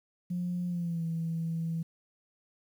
sine tone with pitch glide, 177.3 to 164.47 Hz, F3 to E3, +26 to -4 cents, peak -29 dBFS, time 0.3-1.83 s, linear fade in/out 10 ms, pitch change -130 cents, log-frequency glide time 0.67-1.04 s, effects tanh soft clip ceiling -25 dBFS + 10-bit

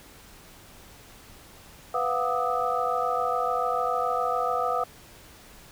sine tone cluster, 496.6 / 692 / 739 / 1208 / 1281 Hz, B4 / F5 / F#5 / D6 / E6, +9 / -16 / -2 / +48 / -50 cents, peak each -30 dBFS, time 1.94-4.84 s, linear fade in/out 5 ms, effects pink hiss -50 dBFS RMS until 5.71 s

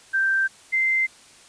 sine tone pair in turn, 1568 / 2080 Hz, G6 / C7, 0 / -11 cents, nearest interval perfect fourth, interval 489 cents, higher second, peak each -18 dBFS, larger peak neither, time 0.13-0.48 / 0.72-1.07 s, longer neither, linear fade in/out 20 ms, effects white hiss -50 dBFS RMS until 1.48 s + resampled to 22050 Hz

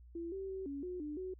sine tone with pitch steps, 337.4 / 386.3 / 381.9 / 280 / 361.5 / 298.2 / 372.1 Hz, E4 / G4 / G4 / C#4 / F#4 / D4 / F#4, +40 / -25 / -45 / +18 / -40 / +27 / +10 cents, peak -39 dBFS, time 0.15-1.34 s, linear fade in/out 5 ms, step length 170 ms, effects added 60 Hz sine -54 dBFS peak until 1.39 s

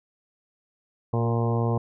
harmonic tone with a mistuned harmonic, 116.54 Hz, A#2, in tune, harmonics 1 / 2 / 3 / 4 / 5 / 6 / 7 / 8 / 9, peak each -23 / -30 / -33 / -30 / -36 / -36 / -37 / -38 / -37 dBFS, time 1.13-1.78 s, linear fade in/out 5 ms, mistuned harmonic 3, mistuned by +20 cents, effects none

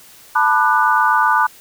sine chord, B minor seventh, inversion third, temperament equal with one note detuned, 880 / 987.8 / 1197.3 / 1480 Hz, A5 / B5 / D6 / F#6, 0 / 0 / +33 / 0 cents, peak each -17 dBFS, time 0.35-1.47 s, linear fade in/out 10 ms, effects white hiss -44 dBFS RMS until 1.6 s

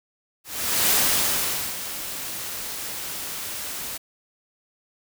white noise with ADSR envelope, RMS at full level -19 dBFS, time 0.44-3.98 s, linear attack 470 ms, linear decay 850 ms, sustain -13 dB, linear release 15 ms, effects none

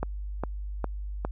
click train, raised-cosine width 1 ms, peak -15 dBFS, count 4, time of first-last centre 0.03-1.25 s, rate 2.46 Hz, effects added 50 Hz sine -32 dBFS peak until 1.31 s

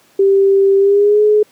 sine tone with pitch glide, 392 to 422.6 Hz, G4 to G#4, 0 to +30 cents, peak -7 dBFS, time 0.19-1.43 s, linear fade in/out 5 ms, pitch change +130 cents, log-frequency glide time 0.78-1.22 s, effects pink hiss -51 dBFS RMS until 1.51 s + high-pass 200 Hz 12 dB/octave

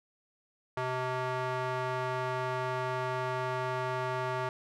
square tone with band-pass filter, 128 Hz, C3, 38 cents flat, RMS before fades -33 dBFS, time 0.77-4.49 s, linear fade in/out 2 ms, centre 1000 Hz, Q 1.1, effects none

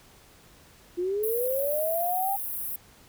sine linear sweep, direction up, 343.7 to 802 Hz, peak -25 dBFS, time 0.97-2.37 s, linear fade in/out 20 ms
pink high-pass noise, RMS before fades -33 dBFS, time 1.23-2.76 s, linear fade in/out 5 ms, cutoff 11000 Hz, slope 48 dB/octave
effects pink hiss -55 dBFS RMS until 3.08 s

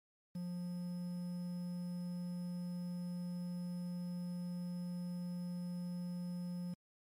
triangle tone with quantisation, 176.8 Hz, F3, 22 cents sharp, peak -37 dBFS, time 0.35-6.74 s, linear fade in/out 5 ms, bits 10, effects MP3 64 kbps

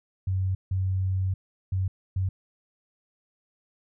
sine tone bursts at uneven times, 94.3 Hz, F#2, 33 cents sharp, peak -23 dBFS, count 4, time 0.27-0.55 / 0.71-1.34 / 1.72-1.88 / 2.16-2.29 s, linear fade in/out 5 ms, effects none

